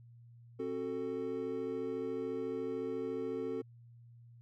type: chord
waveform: triangle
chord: F# diminished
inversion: second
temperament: just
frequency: 266.4 / 370 / 444 Hz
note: C4 / F#4 / A4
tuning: +31 / 0 / +16 cents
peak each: -39 / -39 / -36 dBFS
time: 0.59-3.62 s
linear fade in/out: 10 ms
effects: added 118 Hz sine -54 dBFS peak until 4.41 s